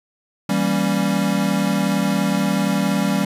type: chord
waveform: square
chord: E diminished seventh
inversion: none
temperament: equal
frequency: 164.81 / 196 / 233.1 / 277.2 Hz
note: E3 / G3 / Bb3 / Db4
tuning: 0 / 0 / 0 / 0 cents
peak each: -26 / -20 / -26 / -25 dBFS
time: 0.49-3.25 s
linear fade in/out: 5 ms
effects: resampled to 32000 Hz